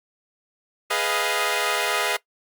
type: chord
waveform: 10% pulse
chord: F half-diminished seventh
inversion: first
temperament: equal with one note detuned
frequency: 415.3 / 493.9 / 624.8 / 698.5 Hz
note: Ab4 / Cb5 / Eb5 / F5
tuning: 0 / 0 / +7 / 0 cents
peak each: -19 dBFS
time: 0.9-2.17 s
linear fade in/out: 10 ms
effects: noise-tail reverb RT60 0.1 s tail -19 dB re dry + Opus 48 kbps